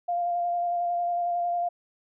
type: tone with vibrato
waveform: sine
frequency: 698 Hz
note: F5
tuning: 1 cent flat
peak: -24 dBFS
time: 0.08-1.69 s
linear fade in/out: 10 ms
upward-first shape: square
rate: 11 Hz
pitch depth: 13 cents each way
effects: none